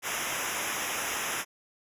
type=noise with comb filter; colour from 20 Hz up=pink; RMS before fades=-32 dBFS; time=0.02-1.45 s; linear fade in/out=50 ms; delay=0.23 ms; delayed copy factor=-1; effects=resampled to 32000 Hz